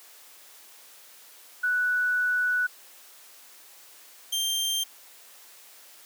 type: tone pair in turn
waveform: sine / sawtooth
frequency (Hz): 1480 / 3167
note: F#6 / G7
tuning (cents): 0 / +17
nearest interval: octave + minor second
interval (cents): 1317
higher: second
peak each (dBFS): -22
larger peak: neither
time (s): 1.63-2.67 / 4.32-4.84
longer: first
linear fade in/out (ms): 10
effects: white hiss -51 dBFS RMS until 6.05 s + high-pass 400 Hz 12 dB/octave